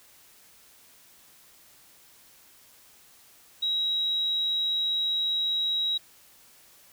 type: tone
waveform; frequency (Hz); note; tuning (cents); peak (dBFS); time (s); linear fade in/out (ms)
sine; 3845; B7; -47; -24; 3.62-5.98; 10
effects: white hiss -56 dBFS RMS until 6.92 s